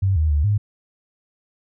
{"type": "tone with pitch steps", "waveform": "sine", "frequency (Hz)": [96.5, 78, 73.4, 103.7], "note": ["G2", "D#2", "D2", "G#2"], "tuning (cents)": [-27, 5, 0, -2], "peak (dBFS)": -15, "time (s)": [0.02, 0.58], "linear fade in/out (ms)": 10, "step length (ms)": 140, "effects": []}